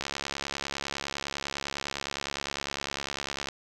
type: click train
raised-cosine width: 0.2 ms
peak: -14 dBFS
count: 244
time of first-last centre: 0.01-3.486 s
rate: 69.9 Hz
effects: none